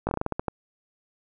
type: slowing click train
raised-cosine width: 1 ms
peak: -12 dBFS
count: 10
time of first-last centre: 0.07-0.483 s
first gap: 19 ms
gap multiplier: 1.21
effects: none